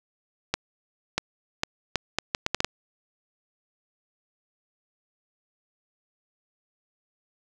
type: accelerating click train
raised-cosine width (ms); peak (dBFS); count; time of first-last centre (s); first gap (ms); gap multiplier
0.2; -6; 10; 0.54-2.646; 640; 0.71
effects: none